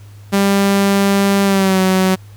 sawtooth tone with pitch glide, 198.2 to 187.73 Hz, G3 to F#3, +19 to +25 cents, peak -7 dBFS, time 0.32-2.16 s, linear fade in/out 20 ms, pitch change -94 cents, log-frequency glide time 1.44-1.8 s, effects added 102 Hz sine -35 dBFS peak until 2.36 s + pink hiss -49 dBFS RMS until 2.36 s

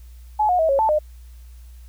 sine tone with pitch steps, 851 / 722 / 643 / 550 / 880 / 608 Hz, G#5 / F#5 / E5 / C#5 / A5 / D#5, +42 / -43 / -43 / -14 / 0 / -40 cents, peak -15 dBFS, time 0.39-0.99 s, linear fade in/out 10 ms, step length 100 ms, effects added 60 Hz sine -39 dBFS peak until 1.88 s + white hiss -58 dBFS RMS until 1.88 s

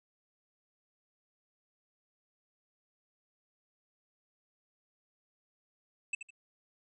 square tone with echo, 2637 Hz, E7, in tune, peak -31 dBFS, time 6.13-6.15 s, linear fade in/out 5 ms, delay 78 ms, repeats 2, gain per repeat -10 dB, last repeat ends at 6.306 s, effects resampled to 24000 Hz

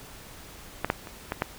clicks, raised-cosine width 0.5 ms, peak -10 / -7 / -25 / -13 / -9 dBFS, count 5, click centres 0.846 / 0.901 / 1.072 / 1.321 / 1.421 s, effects pink hiss -46 dBFS RMS until 1.58 s

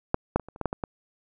clicks, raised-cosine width 1 ms, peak -7 / -7 / -21 / -28 / -30 / -15 / -10 / -15 / -15 dBFS, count 9, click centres 0.144 / 0.36 / 0.397 / 0.486 / 0.561 / 0.613 / 0.657 / 0.729 / 0.838 s, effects none

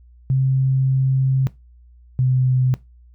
sine tone pair in turn, 132.6 / 128.45 Hz, C3 / C3, +23 / -32 cents, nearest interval minor second, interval 55 cents, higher first, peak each -14 dBFS, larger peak neither, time 0.3-1.47 / 2.19-2.74 s, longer first, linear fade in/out 0 ms, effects noise-tail reverb RT60 0.2 s tail -18 dB re dry + added 60 Hz sine -45 dBFS peak until 3.14 s

